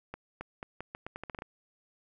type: accelerating click train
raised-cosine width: 0.5 ms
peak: -24 dBFS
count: 12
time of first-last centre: 0.14-1.421 s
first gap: 270 ms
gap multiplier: 0.81
effects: none